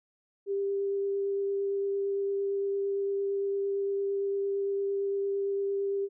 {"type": "tone with vibrato", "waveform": "sine", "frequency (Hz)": 396.7, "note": "G4", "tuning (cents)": 21, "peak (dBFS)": -27, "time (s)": [0.46, 6.09], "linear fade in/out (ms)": 50, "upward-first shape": "sine", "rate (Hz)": 8.8, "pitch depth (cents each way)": 8, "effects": []}